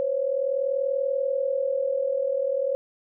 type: tone pair together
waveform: sine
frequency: 510 / 550.4 Hz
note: C5 / C#5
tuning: -44 / -12 cents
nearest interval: minor second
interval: 132 cents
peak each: -27 / -24 dBFS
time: 0-2.75 s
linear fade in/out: 0 ms
effects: none